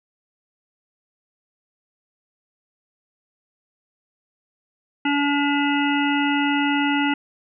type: harmonic tone with a mistuned harmonic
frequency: 286.1 Hz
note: D4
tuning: 45 cents flat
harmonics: 1 / 3 / 5 / 7 / 9 / 10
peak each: -20 / -25 / -27 / -28 / -30 / -30 dBFS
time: 5.05-7.14 s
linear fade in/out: 5 ms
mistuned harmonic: 9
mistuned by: +21 cents
effects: none